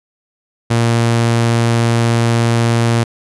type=tone; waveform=sawtooth; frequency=116.54 Hz; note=A#2; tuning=in tune; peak=-7 dBFS; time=0.7-3.04 s; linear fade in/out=10 ms; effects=resampled to 24000 Hz